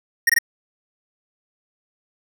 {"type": "tone bursts", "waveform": "square", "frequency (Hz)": 1864.7, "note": "A#6", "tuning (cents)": 0, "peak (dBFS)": -13, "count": 3, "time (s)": [0.27, 0.387], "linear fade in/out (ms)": 5, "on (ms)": 25, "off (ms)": 21, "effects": []}